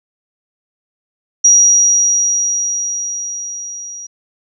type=tone with level ramp; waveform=sine; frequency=5750 Hz; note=F8; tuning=50 cents sharp; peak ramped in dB=-4 to -27 dBFS; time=1.44-4.07 s; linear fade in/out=10 ms; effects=none